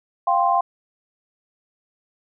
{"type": "chord", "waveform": "sine", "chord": "F suspended second", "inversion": "none", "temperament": "just", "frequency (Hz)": [698.5, 785.8, 1047.7], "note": ["F5", "G5", "C6"], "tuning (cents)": [0, 4, 2], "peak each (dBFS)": -20, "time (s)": [0.27, 0.61], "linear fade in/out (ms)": 5, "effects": []}